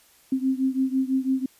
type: beating tone pair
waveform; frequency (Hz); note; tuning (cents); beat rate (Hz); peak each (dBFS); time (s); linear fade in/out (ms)
sine; 261.5 / 267.5; C4 / C4; -1 / +38; 6; -23 / -25; 0.32-1.46; 5
effects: white hiss -57 dBFS RMS until 1.59 s + resampled to 32000 Hz